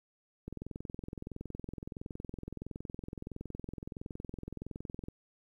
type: click train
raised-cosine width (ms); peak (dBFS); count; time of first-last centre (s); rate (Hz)
3; -28; 100; 0.48-5.085; 21.5
effects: 11-bit